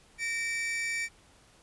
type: tone pair together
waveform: 45% pulse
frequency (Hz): 1843.8 / 2317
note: A#6 / D7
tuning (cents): -19 / -24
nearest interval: major third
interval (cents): 395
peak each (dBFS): -36 / -31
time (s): 0.18-1.09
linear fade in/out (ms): 50
effects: pink hiss -60 dBFS RMS until 1.62 s + resampled to 24000 Hz